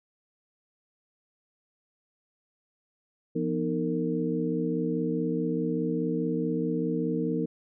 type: tone cluster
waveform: sine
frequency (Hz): 170.4 / 246.5 / 311.3 / 457.7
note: F3 / B3 / D#4 / A#4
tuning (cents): -42 / -3 / +1 / -32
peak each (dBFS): -31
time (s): 3.35-7.46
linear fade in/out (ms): 10
effects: none